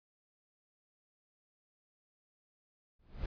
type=noise with exponential growth; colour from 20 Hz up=brown; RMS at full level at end=-33 dBFS; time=2.99-3.26 s; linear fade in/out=5 ms; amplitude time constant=58 ms; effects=resampled to 11025 Hz